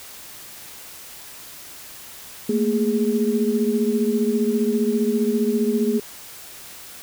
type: tone cluster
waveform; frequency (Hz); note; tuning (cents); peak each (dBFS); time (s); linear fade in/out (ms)
sine; 218.8 / 233.8 / 414.7; A3 / A#3 / G#4; -9 / +5 / -3; -22; 2.49-6; 5
effects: white hiss -40 dBFS RMS until 7.02 s